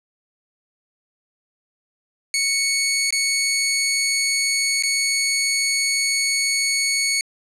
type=tone with dropouts; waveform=15% pulse; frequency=2217 Hz; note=C#7; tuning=in tune; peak=-12 dBFS; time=2.34-7.21 s; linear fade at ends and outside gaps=1 ms; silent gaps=3.106-3.125 / 4.825-4.835 s; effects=low-pass 12000 Hz 12 dB/octave